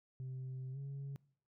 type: tone with pitch glide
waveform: sine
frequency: 130 to 138.53 Hz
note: C3 to C#3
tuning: -11 to -1 cents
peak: -39 dBFS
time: 0.2-1.16 s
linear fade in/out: 0 ms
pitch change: +110 cents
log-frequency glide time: 0.72-0.78 s
effects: noise-tail reverb RT60 0.6 s tail -24 dB re dry + tanh soft clip ceiling -40 dBFS